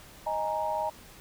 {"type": "chord", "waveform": "sine", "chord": "D# suspended fourth", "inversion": "none", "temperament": "just", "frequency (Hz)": [622.3, 829.7, 933.4], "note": ["D#5", "G#5", "A#5"], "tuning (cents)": [0, -2, 2], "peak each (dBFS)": [-32, -33, -31], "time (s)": [0.26, 0.9], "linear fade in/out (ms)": 10, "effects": ["pink hiss -51 dBFS RMS until 1.2 s"]}